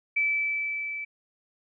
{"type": "tone with level ramp", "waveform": "sine", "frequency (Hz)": 2313, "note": "D7", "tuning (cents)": -27, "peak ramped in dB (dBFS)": [-21, -32], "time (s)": [0.16, 1.05], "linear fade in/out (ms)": 10, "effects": []}